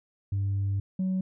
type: tone pair in turn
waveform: sine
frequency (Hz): 98.8 / 187.32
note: G2 / F#3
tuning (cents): +14 / +22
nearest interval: major seventh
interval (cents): 1108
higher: second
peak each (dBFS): -23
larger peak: neither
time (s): 0.32-0.8 / 0.99-1.21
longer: first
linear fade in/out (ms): 5
effects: tanh soft clip ceiling -23 dBFS